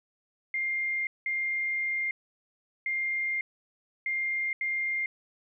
sine tone bursts at uneven times, 2111 Hz, C7, 15 cents sharp, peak -27 dBFS, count 5, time 0.54-1.07 / 1.26-2.11 / 2.86-3.41 / 4.06-4.53 / 4.61-5.06 s, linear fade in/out 2 ms, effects none

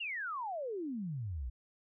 sine exponential sweep, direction down, 2908 to 56.1 Hz, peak -36 dBFS, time 0-1.5 s, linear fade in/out 10 ms, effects none

